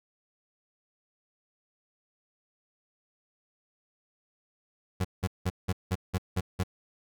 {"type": "tone bursts", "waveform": "30% pulse", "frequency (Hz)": 92.3, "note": "F#2", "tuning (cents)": -4, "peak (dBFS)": -23, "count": 8, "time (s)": [5, 6.636], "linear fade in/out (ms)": 10, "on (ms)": 47, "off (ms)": 180, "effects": []}